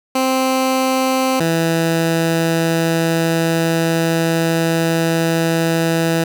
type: tone pair in turn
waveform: 15% pulse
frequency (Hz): 261.6 / 164.8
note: C4 / E3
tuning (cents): 0 / 0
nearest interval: minor sixth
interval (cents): 800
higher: first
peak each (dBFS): -8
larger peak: neither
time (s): 0.15-1.4 / 1.4-6.24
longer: second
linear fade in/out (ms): 5
effects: none